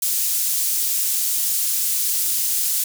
pink high-pass noise, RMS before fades -21 dBFS, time 0.02-2.84 s, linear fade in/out 5 ms, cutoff 8000 Hz, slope 12 dB/octave, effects none

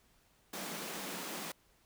pink high-pass noise, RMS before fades -42 dBFS, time 0.53-1.52 s, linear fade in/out 5 ms, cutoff 160 Hz, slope 96 dB/octave, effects pink hiss -69 dBFS RMS until 1.85 s

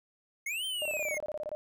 square linear two-way sweep, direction up then down, 2106 to 3159 to 2106 Hz, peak -33 dBFS, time 0.46-1.18 s, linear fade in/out 5 ms, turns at 0.65 s
sine tone bursts, 606 Hz, D#5, 46 cents flat, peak -33 dBFS, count 13, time 0.82-1.55 s, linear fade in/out 0 ms, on 34 ms, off 24 ms
effects none

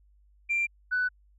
sine tone pair in turn, 2369 / 1492.4 Hz, D7 / F#6, +14 / +14 cents, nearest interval minor sixth, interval 800 cents, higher first, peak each -23 dBFS, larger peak neither, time 0.49-0.67 / 0.91-1.09 s, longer neither, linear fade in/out 20 ms, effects tanh soft clip ceiling -20 dBFS + added 50 Hz sine -58 dBFS peak until 1.38 s

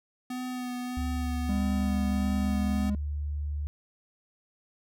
square tone with vibrato, 250 Hz, B3, 21 cents sharp, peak -33 dBFS, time 0.3-2.9 s, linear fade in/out 5 ms, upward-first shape sine, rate 1.6 Hz, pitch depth 19 cents each way
sine tone, 73.42 Hz, D2, in tune, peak -29 dBFS, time 0.97-3.67 s, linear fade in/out 0 ms
triangle tone with pitch glide, 201.8 to 205.2 Hz, G#3 to G#3, -49 to -21 cents, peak -25 dBFS, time 1.49-2.95 s, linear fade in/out 2 ms, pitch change +28 cents, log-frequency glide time 2.21-2.8 s
effects none

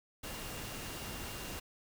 sine tone in noise, 2794 Hz, F7, in tune, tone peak -53 dBFS, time 0.23-1.6 s, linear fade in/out 10 ms, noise pink, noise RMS -43 dBFS, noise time 0.23-1.6 s, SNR -13 dB, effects none

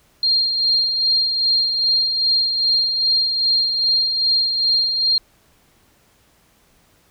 sine tone with tremolo, 4207 Hz, C8, 9 cents sharp, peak -13 dBFS, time 0.23-5.18 s, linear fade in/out 2 ms, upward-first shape sine, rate 2.5 Hz, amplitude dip 45%, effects pink hiss -57 dBFS RMS until 7.1 s

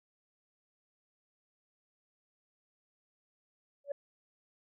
sine tone with exponential growth, 567 Hz, C#5, 39 cents sharp, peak -28 dBFS, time 3.84-3.92 s, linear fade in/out 5 ms, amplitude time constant 16 ms, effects tanh soft clip ceiling -27 dBFS

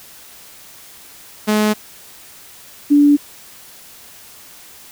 sawtooth / sine tone pair in turn, 212.6 / 289.6 Hz, G#3 / D4, +41 / -24 cents, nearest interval perfect fourth, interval 535 cents, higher second, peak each -9 / -7 dBFS, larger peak second, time 1.47-1.74 / 2.9-3.17 s, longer neither, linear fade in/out 20 ms, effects white hiss -41 dBFS RMS until 4.91 s

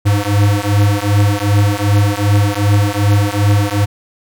square beating tone pair, 101 / 103.6 Hz, G#2 / G#2, -48 / -4 cents, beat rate 2.6 Hz, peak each -14 dBFS, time 0.05-3.86 s, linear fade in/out 20 ms, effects none

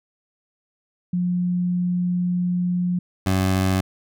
sine / 20% pulse tone pair in turn, 178.2 / 94.4 Hz, F3 / F#2, +35 / +35 cents, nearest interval major seventh, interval 1100 cents, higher first, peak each -19 / -13 dBFS, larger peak second, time 1.13-2.99 / 3.26-3.81 s, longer first, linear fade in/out 5 ms, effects none

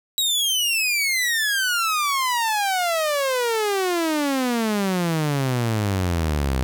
sawtooth exponential sweep, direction down, 3868 to 62.4 Hz, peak -16 dBFS, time 0.18-6.63 s, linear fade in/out 0 ms, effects 9-bit

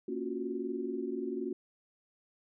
sine chord, Gb major seventh, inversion first, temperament equal, 233.1 / 277.2 / 349.2 / 370 Hz, Bb3 / Db4 / F4 / Gb4, 0 / 0 / 0 / 0 cents, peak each -40 / -39 / -40 / -37 dBFS, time 0.08-1.53 s, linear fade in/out 5 ms, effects none

